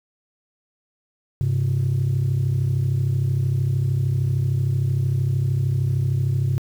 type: tone pair together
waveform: sine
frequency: 100 / 133.13 Hz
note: G2 / C3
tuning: +35 / +30 cents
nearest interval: perfect fourth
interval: 495 cents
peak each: -20 / -18 dBFS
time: 1.41-6.58 s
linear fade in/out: 0 ms
effects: tanh soft clip ceiling -15 dBFS + 8-bit